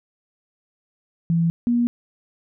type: tone pair in turn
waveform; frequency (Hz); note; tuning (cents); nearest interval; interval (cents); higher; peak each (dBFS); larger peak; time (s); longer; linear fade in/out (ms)
sine; 167.2 / 239; E3 / A#3; +25 / +43; tritone; 618; second; -16; neither; 1.3-1.5 / 1.67-1.87; neither; 0
effects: none